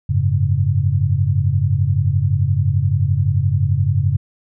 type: chord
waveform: sine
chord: F# suspended second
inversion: none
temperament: just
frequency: 92.5 / 104.06 / 138.75 Hz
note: F#2 / G#2 / C#3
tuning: 0 / +4 / +2 cents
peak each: -18 dBFS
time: 0.09-4.17 s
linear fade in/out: 10 ms
effects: none